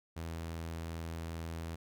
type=tone; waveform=sawtooth; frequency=82.41 Hz; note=E2; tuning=in tune; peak=-35 dBFS; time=0.16-1.76 s; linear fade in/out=10 ms; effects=none